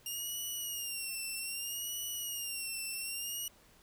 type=tone with vibrato; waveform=10% pulse; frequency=2811 Hz; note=F7; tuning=11 cents sharp; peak=-29 dBFS; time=0.06-3.48 s; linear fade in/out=2 ms; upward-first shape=sine; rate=0.63 Hz; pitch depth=80 cents each way; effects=pink hiss -63 dBFS RMS until 3.82 s